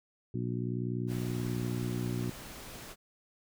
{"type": "harmonic tone", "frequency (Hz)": 60.4, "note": "B1", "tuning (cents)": -38, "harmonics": [2, 3, 4, 5, 6], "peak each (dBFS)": [-34, -38, -39, -41, -41], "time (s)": [0.34, 2.3], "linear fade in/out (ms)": 5}
{"type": "noise", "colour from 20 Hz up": "pink", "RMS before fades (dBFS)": -46, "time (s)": [1.07, 2.96], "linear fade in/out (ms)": 50}
{"effects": []}